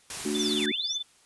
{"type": "noise", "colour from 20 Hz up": "white", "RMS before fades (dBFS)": -35, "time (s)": [0.1, 0.66], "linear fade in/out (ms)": 2}
{"type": "chord", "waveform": "sine", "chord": "D major", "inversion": "second", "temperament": "equal", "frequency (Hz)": [220, 293.7, 370], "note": ["A3", "D4", "F#4"], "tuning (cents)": [0, 0, 0], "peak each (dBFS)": -31, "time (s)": [0.25, 0.72], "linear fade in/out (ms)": 5}
{"type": "tone with tremolo", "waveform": "sine", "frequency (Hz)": 3519, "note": "A7", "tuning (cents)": 0, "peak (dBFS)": -26, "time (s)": [0.34, 1.03], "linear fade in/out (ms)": 20, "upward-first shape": "sine", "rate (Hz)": 18, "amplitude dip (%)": 75}
{"type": "linear two-way sweep", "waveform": "sine", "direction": "down then up", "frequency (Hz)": [6500, 1480, 6500], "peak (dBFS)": -32, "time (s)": [0.38, 0.97], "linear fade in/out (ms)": 20, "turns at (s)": 0.67}
{"effects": ["white hiss -60 dBFS RMS until 1.25 s", "resampled to 24000 Hz"]}